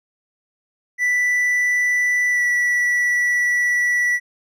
triangle tone with pitch glide, 1975.5 to 1952.8 Hz, B6 to B6, 0 to -20 cents, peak -14 dBFS, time 0.98-4.2 s, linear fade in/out 50 ms, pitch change -20 cents, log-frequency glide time 2.3-2.42 s, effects none

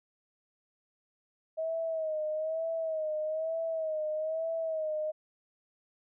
sine tone with vibrato, 635 Hz, D#5, 35 cents sharp, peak -30 dBFS, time 1.57-5.12 s, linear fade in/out 20 ms, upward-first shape sine, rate 1.1 Hz, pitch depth 58 cents each way, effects none

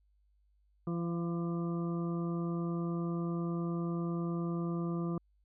harmonic tone with a mistuned harmonic, 170 Hz, F3, 46 cents flat, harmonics 1 / 2 / 3 / 4 / 6 / 7, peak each -33 / -38 / -48 / -50 / -52 / -47 dBFS, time 0.87-5.18 s, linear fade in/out 2 ms, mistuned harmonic 4, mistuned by +18 cents, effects added 50 Hz sine -67 dBFS peak until 5.44 s

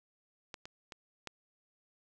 clicks, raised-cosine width 0.2 ms, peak -25 / -28 / -28 / -23 dBFS, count 4, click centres 0.542 / 0.655 / 0.922 / 1.273 s, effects none

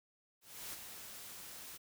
white noise with ADSR envelope, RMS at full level -44 dBFS, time 0.41-1.78 s, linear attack 320 ms, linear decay 20 ms, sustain -6 dB, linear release 18 ms, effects none

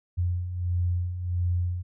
sine beating tone pair, 87.31 / 88.81 Hz, F2 / F2, 0 / +30 cents, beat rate 1.5 Hz, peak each -32 / -25 dBFS, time 0.17-1.83 s, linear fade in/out 20 ms, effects none

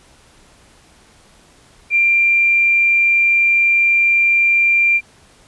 triangle tone with tanh clipping, 2376 Hz, D7, 20 cents sharp, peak -10 dBFS, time 1.9-5.01 s, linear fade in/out 50 ms, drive 2 dB, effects pink hiss -49 dBFS RMS until 5.47 s + resampled to 24000 Hz

